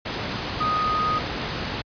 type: tone in noise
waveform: sine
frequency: 1244 Hz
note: D#6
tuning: 1 cent flat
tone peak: -21 dBFS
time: 0.6-1.19 s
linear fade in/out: 10 ms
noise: pink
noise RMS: -28 dBFS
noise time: 0.05-1.82 s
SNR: +4 dB
effects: high-pass 60 Hz 12 dB/octave + resampled to 11025 Hz